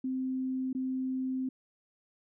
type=tone with dropouts; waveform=sine; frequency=260 Hz; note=C4; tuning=11 cents flat; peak=-30 dBFS; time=0.04-1.49 s; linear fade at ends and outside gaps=5 ms; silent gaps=0.73-0.749 s; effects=none